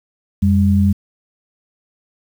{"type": "tone pair together", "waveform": "sine", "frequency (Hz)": [89, 199.91], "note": ["F2", "G3"], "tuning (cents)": [33, 34], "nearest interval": "octave + major second", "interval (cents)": 1401, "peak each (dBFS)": -13, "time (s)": [0.42, 0.93], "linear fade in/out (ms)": 10, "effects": ["7-bit"]}